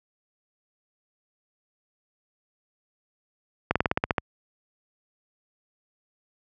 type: slowing click train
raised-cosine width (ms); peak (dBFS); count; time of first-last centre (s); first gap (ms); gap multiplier
0.5; -6; 9; 3.71-4.182; 46; 1.07
effects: high-pass 60 Hz 12 dB/octave